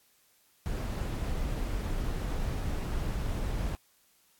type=noise; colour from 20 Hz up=brown; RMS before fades=-32 dBFS; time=0.66-3.75 s; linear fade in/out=0 ms; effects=white hiss -66 dBFS RMS until 4.39 s + AAC 64 kbps